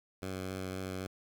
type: tone with vibrato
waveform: 10% pulse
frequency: 94 Hz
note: F#2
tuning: 28 cents sharp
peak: -29 dBFS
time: 0.22-1.07 s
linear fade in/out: 5 ms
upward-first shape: triangle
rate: 3.8 Hz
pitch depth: 16 cents each way
effects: 10-bit